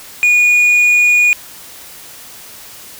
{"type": "tone with tanh clipping", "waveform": "sine", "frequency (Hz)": 2449, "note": "D#7", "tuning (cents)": -28, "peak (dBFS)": -8, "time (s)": [0.23, 1.33], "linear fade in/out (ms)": 0, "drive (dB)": 4, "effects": ["white hiss -35 dBFS RMS until 2.99 s"]}